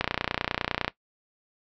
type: click train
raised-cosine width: 0.3 ms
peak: -8 dBFS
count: 27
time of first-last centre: 0.01-0.88 s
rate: 29.9 Hz
effects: noise-tail reverb RT60 0.1 s tail -17 dB re dry + low-pass 5000 Hz 12 dB/octave